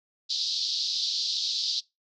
white band-pass noise, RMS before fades -29 dBFS, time 0.29-1.81 s, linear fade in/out 20 ms, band 3700 to 5000 Hz, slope 48 dB/octave, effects noise-tail reverb RT60 0.2 s tail -22 dB re dry

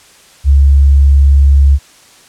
sine tone, 69.6 Hz, C#2, 8 cents sharp, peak -3 dBFS, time 0.44-1.79 s, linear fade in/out 50 ms, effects white hiss -42 dBFS RMS until 2.28 s + low-pass 9000 Hz 12 dB/octave

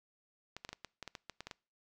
clicks, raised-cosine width 0.2 ms, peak -26 dBFS, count 12, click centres 0.566 / 0.649 / 0.691 / 0.73 / 0.847 / 1.027 / 1.077 / 1.152 / 1.297 / 1.406 / 1.47 / 1.512 s, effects noise-tail reverb RT60 0.4 s tail -25 dB re dry

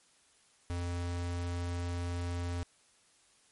square tone, 87.31 Hz, F2, in tune, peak -34 dBFS, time 0.7-2.63 s, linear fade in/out 0 ms, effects white hiss -66 dBFS RMS until 3.51 s + MP3 48 kbps

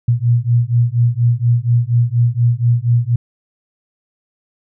sine beating tone pair, 117.3 / 121.5 Hz, A#2 / B2, +11 / -28 cents, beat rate 4.2 Hz, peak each -14 dBFS, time 0.08-3.16 s, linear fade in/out 5 ms, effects none

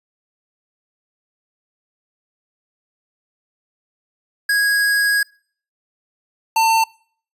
square tone pair in turn, 1652 / 897.6 Hz, G#6 / A5, -10 / +34 cents, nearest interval major seventh, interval 1056 cents, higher first, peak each -15 / -13 dBFS, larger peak second, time 4.49-5.23 / 6.56-6.84 s, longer first, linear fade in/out 5 ms, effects noise-tail reverb RT60 0.5 s tail -25 dB re dry + resampled to 32000 Hz

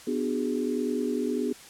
sine chord, G# half-diminished seventh, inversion first, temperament just, 249.2 / 299 / 373.8 / 415.3 Hz, B3 / D4 / F#4 / G#4, +16 / +31 / +18 / 0 cents, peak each -29 / -32 / -33 / -31 dBFS, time 0.07-1.53 s, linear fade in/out 5 ms, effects white hiss -48 dBFS RMS until 1.69 s + low-pass 10000 Hz 12 dB/octave

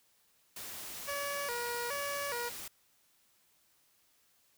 white noise, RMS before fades -44 dBFS, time 0.56-2.68 s, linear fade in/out 5 ms
15% pulse tone with vibrato, 521 Hz, C5, 7 cents flat, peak -29 dBFS, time 1.07-2.5 s, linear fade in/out 20 ms, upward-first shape square, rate 1.2 Hz, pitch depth 150 cents each way
effects white hiss -70 dBFS RMS until 4.57 s

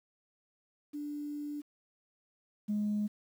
sine tone pair in turn, 293.7 / 209 Hz, D4 / G#3, 0 / +11 cents, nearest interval tritone, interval 589 cents, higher first, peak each -36 / -28 dBFS, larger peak second, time 0.93-1.62 / 2.68-3.08 s, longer first, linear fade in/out 20 ms, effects tanh soft clip ceiling -26 dBFS + 10-bit

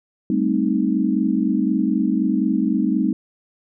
sine chord, A half-diminished seventh, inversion third, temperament equal, 196 / 220 / 261.6 / 311.1 Hz, G3 / A3 / C4 / Eb4, 0 / 0 / 0 / 0 cents, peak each -22 dBFS, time 0.3-3.13 s, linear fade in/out 2 ms, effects none

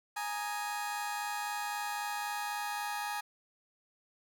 30% pulse chord, Ab suspended second, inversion none, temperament just, 830.6 / 934.4 / 1245.9 Hz, Ab5 / Bb5 / Eb6, 0 / +4 / +2 cents, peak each -34 / -39 / -40 dBFS, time 0.16-3.21 s, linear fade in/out 10 ms, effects none

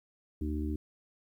harmonic tone, 75.5 Hz, D2, 48 cents sharp, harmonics 1 / 3 / 4 / 5, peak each -33 / -39 / -36 / -44 dBFS, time 0.41-0.76 s, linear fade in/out 5 ms, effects 11-bit

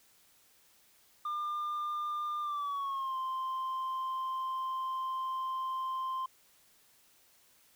sine tone with pitch glide, 1201 to 1045.5 Hz, D6 to C6, +38 to -2 cents, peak -30 dBFS, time 1.25-6.26 s, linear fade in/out 5 ms, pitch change -240 cents, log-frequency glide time 2.41-3.16 s, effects tanh soft clip ceiling -32 dBFS + white hiss -65 dBFS RMS until 7.75 s

